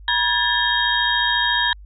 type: tone cluster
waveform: sine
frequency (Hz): 962 / 1647 / 1761 / 3224 / 3756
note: B5 / G#6 / A6 / G7 / A#7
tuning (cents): -46 / -15 / +1 / +48 / +12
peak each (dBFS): -23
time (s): 0.08-1.73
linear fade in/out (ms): 2
effects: added 50 Hz sine -38 dBFS peak until 1.85 s